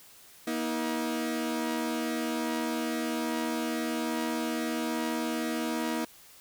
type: tone pair together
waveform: sawtooth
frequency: 238.5 / 318.4 Hz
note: A#3 / D#4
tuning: +40 / +40 cents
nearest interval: perfect fourth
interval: 500 cents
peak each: -28 dBFS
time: 0.47-6.05 s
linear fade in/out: 5 ms
effects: white hiss -54 dBFS RMS until 6.4 s